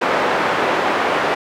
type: band-pass noise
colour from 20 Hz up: pink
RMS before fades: -18 dBFS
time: 0.01-1.35 s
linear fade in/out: 10 ms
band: 420 to 1800 Hz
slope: 12 dB/octave
effects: none